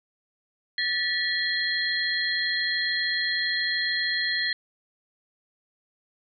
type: tone cluster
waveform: sine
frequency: 1764 / 1937 / 3303 / 4175 Hz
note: A6 / B6 / G#7 / C8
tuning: +4 / -34 / -10 / -5 cents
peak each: -30 / -28 / -33 / -28 dBFS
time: 0.78-4.53 s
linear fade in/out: 2 ms
effects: none